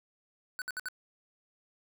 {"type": "tone bursts", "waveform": "square", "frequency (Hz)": 1497, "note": "F#6", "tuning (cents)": 20, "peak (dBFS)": -35, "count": 4, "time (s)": [0.59, 0.885], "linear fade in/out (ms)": 0, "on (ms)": 28, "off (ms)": 61, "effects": []}